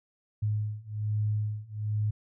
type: beating tone pair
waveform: sine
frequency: 105.4 / 106.6 Hz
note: G#2 / G#2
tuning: +26 / +46 cents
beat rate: 1.2 Hz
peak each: -31 / -30 dBFS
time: 0.42-2.11 s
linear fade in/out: 10 ms
effects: none